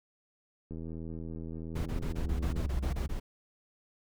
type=click train; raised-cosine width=3 ms; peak=-29 dBFS; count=160; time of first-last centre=0.71-2.663 s; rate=81.4 Hz
type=noise bursts; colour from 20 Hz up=brown; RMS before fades=-34 dBFS; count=11; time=1.75-3.2 s; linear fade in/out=10 ms; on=110 ms; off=24 ms
type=tone with vibrato; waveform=triangle; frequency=66.6 Hz; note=C2; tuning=31 cents sharp; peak=-31 dBFS; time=2.21-3.08 s; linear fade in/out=10 ms; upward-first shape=sine; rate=11 Hz; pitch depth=10 cents each way
effects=none